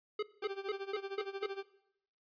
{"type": "tone bursts", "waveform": "square", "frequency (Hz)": 422.3, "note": "G#4", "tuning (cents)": 29, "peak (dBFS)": -33, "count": 6, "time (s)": [0.19, 1.462], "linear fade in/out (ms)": 5, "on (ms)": 37, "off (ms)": 210}
{"type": "tone with tremolo", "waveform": "40% pulse", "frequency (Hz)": 392, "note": "G4", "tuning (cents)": 0, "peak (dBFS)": -36, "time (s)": [0.42, 1.63], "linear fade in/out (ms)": 5, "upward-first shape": "sine", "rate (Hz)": 13, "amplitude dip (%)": 85}
{"effects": ["noise-tail reverb RT60 0.8 s tail -19 dB re dry", "resampled to 11025 Hz"]}